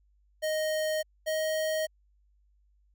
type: tone pair in turn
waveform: square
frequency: 622.3 / 627.7 Hz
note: D#5 / D#5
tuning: 0 / +15 cents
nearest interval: unison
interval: 15 cents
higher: second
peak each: -28 dBFS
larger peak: neither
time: 0.42-1.03 / 1.26-1.87 s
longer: neither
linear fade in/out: 20 ms
effects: added 50 Hz sine -63 dBFS peak until 2.94 s